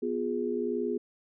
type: chord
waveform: sine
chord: F diminished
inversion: second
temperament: equal with one note detuned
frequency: 246.9 / 353.9 / 415.3 Hz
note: Cb4 / F4 / Ab4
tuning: 0 / +23 / 0 cents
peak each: -33 / -33 / -31 dBFS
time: 0.02-0.98 s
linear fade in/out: 10 ms
effects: none